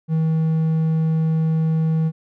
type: tone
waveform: triangle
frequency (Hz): 160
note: D#3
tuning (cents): +49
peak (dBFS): -14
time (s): 0.08-2.12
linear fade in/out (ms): 50
effects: none